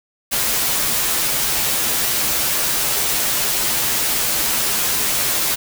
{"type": "noise with comb filter", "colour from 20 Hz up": "white", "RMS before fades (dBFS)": -19, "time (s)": [0.31, 5.56], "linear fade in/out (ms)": 20, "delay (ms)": 11, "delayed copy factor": -0.6, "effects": []}